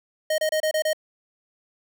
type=tone bursts; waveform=square; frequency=622.3 Hz; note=D#5; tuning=in tune; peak=-21 dBFS; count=6; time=0.3-0.932 s; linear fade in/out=5 ms; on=82 ms; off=28 ms; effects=none